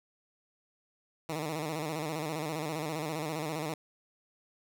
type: tone with vibrato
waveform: 10% pulse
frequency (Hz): 155.56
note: D#3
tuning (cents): 0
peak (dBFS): -25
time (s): 1.29-3.74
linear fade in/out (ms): 2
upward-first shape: square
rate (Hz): 15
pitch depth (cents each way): 73
effects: none